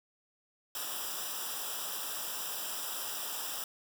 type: noise with comb filter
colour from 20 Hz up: white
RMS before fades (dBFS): -38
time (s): 0.75-3.64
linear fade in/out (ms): 2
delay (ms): 0.46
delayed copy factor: -0.9
effects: none